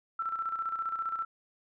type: tone with tremolo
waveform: sine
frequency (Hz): 1335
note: E6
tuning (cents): +22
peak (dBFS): -29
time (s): 0.19-1.25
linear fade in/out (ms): 5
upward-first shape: square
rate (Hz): 15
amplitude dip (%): 55
effects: none